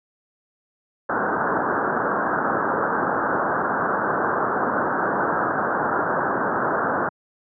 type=low-pass noise; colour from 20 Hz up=white; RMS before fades=-22 dBFS; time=1.09-7.09 s; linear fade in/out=5 ms; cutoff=1600 Hz; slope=96 dB/octave; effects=high-pass 200 Hz 12 dB/octave